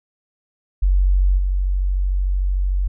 sine tone with level steps, 46.69 Hz, F#1, 16 cents sharp, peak -12 / -16 dBFS, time 0.82-2.88 s, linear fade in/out 10 ms, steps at 1.37 s, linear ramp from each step 20 ms, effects none

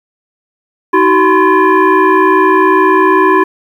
sine tone with frequency modulation, 316.3 Hz, D#4, 29 cents sharp, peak -5 dBFS, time 0.93-3.44 s, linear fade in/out 10 ms, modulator 695 Hz, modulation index 1.7, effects 7-bit

